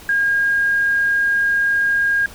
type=tone; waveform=sine; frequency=1623 Hz; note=G#6; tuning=40 cents flat; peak=-14 dBFS; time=0.09-2.26 s; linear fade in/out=2 ms; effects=pink hiss -40 dBFS RMS until 2.34 s